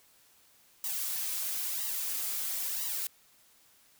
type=noise with flanger; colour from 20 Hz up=blue; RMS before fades=-34 dBFS; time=0.84-3.07 s; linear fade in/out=2 ms; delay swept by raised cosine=1 to 5 ms; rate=1 Hz; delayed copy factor=+1; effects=white hiss -63 dBFS RMS until 3.99 s